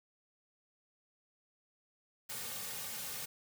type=noise with comb filter; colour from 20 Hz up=white; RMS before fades=-42 dBFS; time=2.29-3.26 s; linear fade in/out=10 ms; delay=3 ms; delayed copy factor=-0.85; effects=none